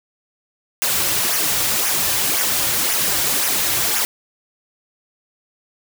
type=noise with flanger; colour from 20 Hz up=white; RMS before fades=-19 dBFS; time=0.82-4.05 s; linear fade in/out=0 ms; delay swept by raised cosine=0.23 to 4.73 ms; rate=1.9 Hz; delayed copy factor=-0.6; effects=none